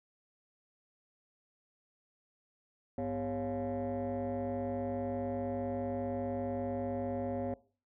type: tone with frequency modulation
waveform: sine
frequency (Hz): 399.9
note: G4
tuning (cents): +35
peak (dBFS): -31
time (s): 2.98-7.54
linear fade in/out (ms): 2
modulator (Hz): 151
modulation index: 1.9
effects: noise-tail reverb RT60 0.4 s tail -21 dB re dry + tanh soft clip ceiling -31 dBFS